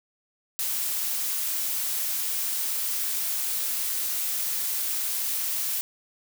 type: noise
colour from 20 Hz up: blue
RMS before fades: -28 dBFS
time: 0.59-5.81 s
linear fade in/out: 0 ms
effects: none